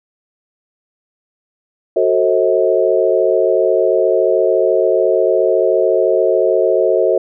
sine chord, F# diminished seventh, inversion none, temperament just, 370 / 444 / 532.8 / 639.4 Hz, F#4 / A4 / C5 / Eb5, 0 / +16 / +31 / +47 cents, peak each -16 dBFS, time 1.96-7.18 s, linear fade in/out 5 ms, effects none

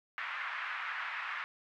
white band-pass noise, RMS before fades -39 dBFS, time 0.18-1.44 s, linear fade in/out 0 ms, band 1100 to 2100 Hz, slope 24 dB/octave, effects none

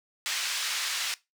white band-pass noise, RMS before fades -31 dBFS, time 0.26-1.14 s, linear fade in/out 0 ms, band 1500 to 5200 Hz, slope 12 dB/octave, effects noise-tail reverb RT60 0.2 s tail -19 dB re dry

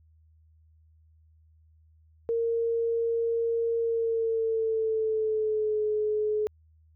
sine tone with pitch glide, 461.4 to 425.6 Hz, A#4 to G#4, -18 to +42 cents, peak -24 dBFS, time 2.29-6.47 s, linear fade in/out 0 ms, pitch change -140 cents, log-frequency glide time 3.79-5.83 s, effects added 79 Hz sine -57 dBFS peak until 6.95 s

